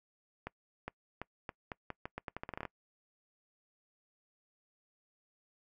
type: accelerating click train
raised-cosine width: 0.5 ms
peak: -24 dBFS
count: 17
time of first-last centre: 0.47-2.653 s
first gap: 410 ms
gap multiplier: 0.82
effects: noise-tail reverb RT60 0.1 s tail -24 dB re dry